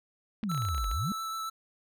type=exponential two-way sweep; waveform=sine; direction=down then up; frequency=226.6 to 45 to 226.6 Hz; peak=-29 dBFS; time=0.43-1.12 s; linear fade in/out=0 ms; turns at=0.89 s
type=clicks; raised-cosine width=0.3 ms; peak=-28 dBFS; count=11; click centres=0.437 / 0.516 / 0.547 / 0.577 / 0.621 / 0.651 / 0.687 / 0.747 / 0.78 / 0.843 / 0.914 s
type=tone with vibrato; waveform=square; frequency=1318.5 Hz; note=E6; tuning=in tune; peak=-34 dBFS; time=0.49-1.5 s; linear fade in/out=10 ms; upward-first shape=sine; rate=7.2 Hz; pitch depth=10 cents each way
effects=none